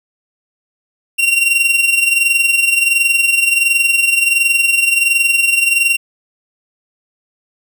45% pulse tone with amplitude modulation, 2752 Hz, F7, 26 cents flat, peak -8 dBFS, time 1.18-5.97 s, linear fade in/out 20 ms, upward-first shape sine, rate 21.4 Hz, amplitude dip 60%, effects none

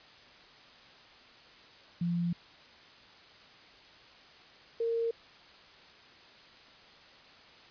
sine tone pair in turn, 172.5 / 460.5 Hz, F3 / A#4, -21 / -21 cents, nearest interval octave + perfect fourth, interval 1700 cents, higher second, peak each -28 dBFS, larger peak neither, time 2.01-2.33 / 4.8-5.11 s, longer first, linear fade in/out 5 ms, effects white hiss -55 dBFS RMS until 7.7 s + resampled to 11025 Hz

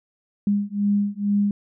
sine beating tone pair, 202.4 / 204.6 Hz, G#3 / G#3, -44 / -26 cents, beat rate 2.2 Hz, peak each -22 dBFS, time 0.47-1.51 s, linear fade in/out 2 ms, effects none

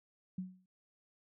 sine tone with exponential decay, 185 Hz, F#3, in tune, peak -34 dBFS, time 0.38-0.66 s, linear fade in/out 5 ms, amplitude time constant 60 ms, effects none

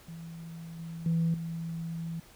sine tone with level steps, 165.5 Hz, E3, 7 cents sharp, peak -40 / -37 / -23 / -33 dBFS, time 0.08-2.2 s, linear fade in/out 5 ms, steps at 0.79 / 1.06 / 1.34 s, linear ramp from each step 2 ms, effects tanh soft clip ceiling -21 dBFS + pink hiss -56 dBFS RMS until 2.35 s

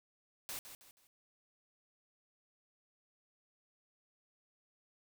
white noise with echo, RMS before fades -43 dBFS, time 0.49-0.59 s, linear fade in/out 0 ms, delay 160 ms, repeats 3, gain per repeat -9 dB, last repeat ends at 1.07 s, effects none

